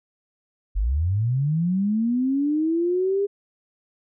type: linear sweep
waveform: sine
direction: up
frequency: 42.51 to 407.4 Hz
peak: -19 dBFS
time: 0.75-3.27 s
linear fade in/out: 20 ms
effects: none